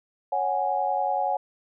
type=chord; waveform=sine; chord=C# suspended fourth; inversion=none; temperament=equal; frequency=554.4 / 740 / 830.6 Hz; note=C#5 / F#5 / G#5; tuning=0 / 0 / 0 cents; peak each=-30 / -26 / -26 dBFS; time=0.32-1.37 s; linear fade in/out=5 ms; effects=none